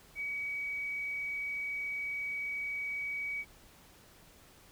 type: tone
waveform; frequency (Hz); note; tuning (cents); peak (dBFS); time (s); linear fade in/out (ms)
sine; 2267; C#7; +38; -34; 0.15-3.45; 50
effects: pink hiss -59 dBFS RMS until 4.71 s